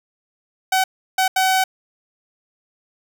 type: tone bursts at uneven times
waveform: sawtooth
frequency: 756 Hz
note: F#5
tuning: 37 cents sharp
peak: -11 dBFS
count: 3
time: 0.72-0.84 / 1.18-1.28 / 1.36-1.64 s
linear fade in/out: 5 ms
effects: none